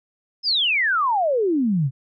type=exponential sweep; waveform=sine; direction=down; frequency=5274 to 123.47 Hz; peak=-17 dBFS; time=0.43-1.91 s; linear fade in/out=50 ms; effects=none